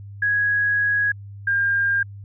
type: tone pair in turn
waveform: sine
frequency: 1661.2 / 1605.5 Hz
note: G#6 / G6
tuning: 0 / +41 cents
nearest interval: minor second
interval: 59 cents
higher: first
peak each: -17 dBFS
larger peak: neither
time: 0.22-1.12 / 1.47-2.03 s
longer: first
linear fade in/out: 5 ms
effects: added 100 Hz sine -35 dBFS peak until 2.24 s